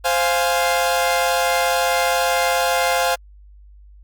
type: chord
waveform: sawtooth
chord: F minor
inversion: second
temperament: equal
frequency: 523.3 / 698.5 / 830.6 Hz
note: C5 / F5 / Ab5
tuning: 0 / 0 / 0 cents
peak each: -17 / -16 / -19 dBFS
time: 0.04-3.16 s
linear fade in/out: 20 ms
effects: added 50 Hz sine -42 dBFS peak until 4.03 s + Opus 48 kbps